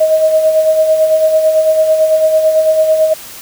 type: tone with tremolo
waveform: sine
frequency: 630 Hz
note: D#5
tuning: 21 cents sharp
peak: -5 dBFS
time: 0-3.14 s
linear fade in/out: 10 ms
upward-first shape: sine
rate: 9 Hz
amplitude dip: 50%
effects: white hiss -31 dBFS RMS until 3.41 s